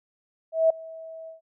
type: tone with ADSR envelope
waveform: sine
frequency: 648 Hz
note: E5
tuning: 30 cents flat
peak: -14 dBFS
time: 0.52-1.41 s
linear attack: 180 ms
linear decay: 5 ms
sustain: -23 dB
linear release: 130 ms
effects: none